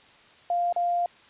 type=tone with dropouts; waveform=sine; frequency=698.5 Hz; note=F5; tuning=in tune; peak=-22 dBFS; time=0.5-1.06 s; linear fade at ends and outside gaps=2 ms; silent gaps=0.726-0.762 s; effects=white hiss -54 dBFS RMS until 1.29 s + resampled to 8000 Hz